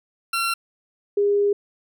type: tone pair in turn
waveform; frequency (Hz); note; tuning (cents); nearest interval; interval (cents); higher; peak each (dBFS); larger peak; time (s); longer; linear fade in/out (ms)
20% pulse / sine; 1363 / 406.7; F6 / G#4; -43 / -36; octave + major sixth; 2093; first; -16; neither; 0.33-0.54 / 1.17-1.53; second; 5
effects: none